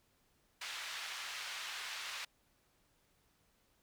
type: band-pass noise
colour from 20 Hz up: white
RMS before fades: -44 dBFS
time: 0.61-2.25 s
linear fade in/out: 5 ms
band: 1200 to 3600 Hz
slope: 12 dB/octave
effects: pink hiss -74 dBFS RMS until 3.82 s